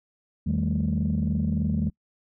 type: tone cluster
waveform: sine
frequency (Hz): 82.1 / 157.2 / 197.6 / 221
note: E2 / D#3 / G3 / A3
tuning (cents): -6 / +18 / +14 / +8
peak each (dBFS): -27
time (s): 0.46-1.9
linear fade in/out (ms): 10
effects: noise-tail reverb RT60 0.1 s tail -26 dB re dry + tanh soft clip ceiling -16 dBFS